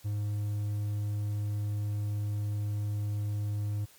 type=tone; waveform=triangle; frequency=103.83 Hz; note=G#2; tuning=in tune; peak=-27 dBFS; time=0.04-3.86 s; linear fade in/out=20 ms; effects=white hiss -58 dBFS RMS until 3.98 s + MP3 96 kbps